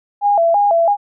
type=tone with vibrato; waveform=sine; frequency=740 Hz; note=F#5; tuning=in tune; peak=-10 dBFS; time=0.21-0.97 s; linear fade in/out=50 ms; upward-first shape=square; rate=3 Hz; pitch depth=170 cents each way; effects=none